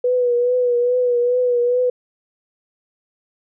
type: tone with vibrato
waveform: sine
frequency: 490.5 Hz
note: B4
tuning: 12 cents flat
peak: -14 dBFS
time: 0.04-1.9 s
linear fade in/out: 5 ms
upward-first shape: triangle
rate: 2.4 Hz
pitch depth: 45 cents each way
effects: none